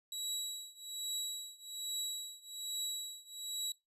25% pulse tone with tremolo, 3893 Hz, B7, 26 cents flat, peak -31 dBFS, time 0.12-3.72 s, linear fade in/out 2 ms, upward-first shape triangle, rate 1.2 Hz, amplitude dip 95%, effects noise-tail reverb RT60 0.2 s tail -21 dB re dry + resampled to 32000 Hz

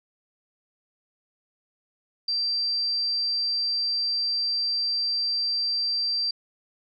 sine tone, 4700 Hz, D8, 1 cent sharp, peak -23 dBFS, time 2.28-6.31 s, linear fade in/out 5 ms, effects none

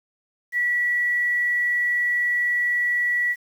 sine tone, 1944 Hz, B6, 28 cents flat, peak -19 dBFS, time 0.52-3.36 s, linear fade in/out 50 ms, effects 8-bit

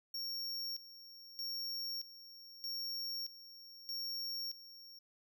square tone with tremolo, 5520 Hz, F8, 21 cents flat, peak -39 dBFS, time 0.14-4.99 s, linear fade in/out 5 ms, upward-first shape square, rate 0.8 Hz, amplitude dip 80%, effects none

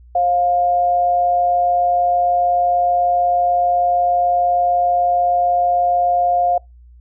sine tone pair together, 532.6 / 706 Hz, C5 / F5, +31 / +19 cents, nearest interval perfect fourth, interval 488 cents, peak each -24 / -13 dBFS, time 0.15-6.58 s, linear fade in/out 5 ms, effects noise-tail reverb RT60 0.2 s tail -26 dB re dry + added 60 Hz sine -41 dBFS peak until 7 s

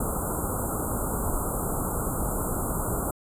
pink band-stop noise, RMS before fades -28 dBFS, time 0-3.11 s, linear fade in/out 5 ms, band 1400 to 7400 Hz, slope 96 dB/octave, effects resampled to 32000 Hz

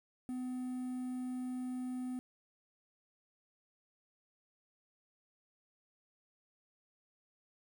triangle tone with quantisation, 252.6 Hz, B3, 39 cents sharp, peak -35 dBFS, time 0.29-2.19 s, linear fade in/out 0 ms, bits 10, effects none

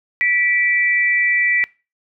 sine tone pair together, 1958.4 / 2329 Hz, B6 / D7, -15 / -15 cents, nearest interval minor third, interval 300 cents, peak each -15 / -19 dBFS, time 0.21-1.64 s, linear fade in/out 0 ms, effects noise-tail reverb RT60 0.3 s tail -22 dB re dry

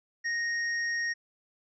sine tone with hard clipping, 1864.7 Hz, A#6, in tune, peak -30 dBFS, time 0.24-1.14 s, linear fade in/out 20 ms, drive 12 dB, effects resampled to 16000 Hz

